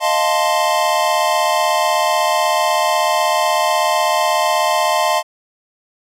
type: chord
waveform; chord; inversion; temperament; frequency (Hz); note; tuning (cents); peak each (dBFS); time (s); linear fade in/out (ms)
square; F dominant seventh; third; equal; 622.3 / 698.5 / 880 / 1046.5; Eb5 / F5 / A5 / C6; 0 / 0 / 0 / 0; -20; 0-5.23; 50
effects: low-pass 12000 Hz 12 dB/octave